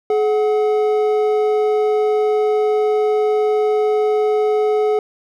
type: tone pair together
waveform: triangle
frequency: 425.4 / 740 Hz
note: G#4 / F#5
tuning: +42 / 0 cents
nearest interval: minor seventh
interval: 958 cents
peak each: -12 / -21 dBFS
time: 0.1-4.99 s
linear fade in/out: 2 ms
effects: none